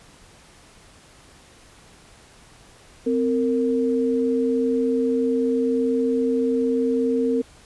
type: tone pair together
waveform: sine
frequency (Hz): 258.4 / 460.4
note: C4 / A#4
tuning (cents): -21 / -22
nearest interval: minor seventh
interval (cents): 999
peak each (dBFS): -21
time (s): 3.06-7.42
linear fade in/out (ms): 10
effects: pink hiss -50 dBFS RMS until 7.65 s + resampled to 24000 Hz